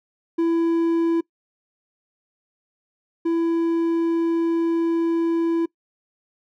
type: tone pair in turn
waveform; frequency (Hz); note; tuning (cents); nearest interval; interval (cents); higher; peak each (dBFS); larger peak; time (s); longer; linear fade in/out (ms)
triangle; 333.1 / 333.1; E4 / E4; +18 / +18; unison; 0; neither; -15 / -16; first; 0.38-1.21 / 3.25-5.66; second; 10
effects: noise-tail reverb RT60 0.1 s tail -22 dB re dry